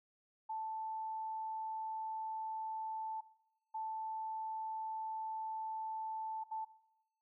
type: tone bursts at uneven times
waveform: sine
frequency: 880 Hz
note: A5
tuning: in tune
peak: -38 dBFS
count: 3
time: 0.49-3.21 / 3.74-6.44 / 6.51-6.65 s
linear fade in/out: 10 ms
effects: noise-tail reverb RT60 0.9 s tail -19 dB re dry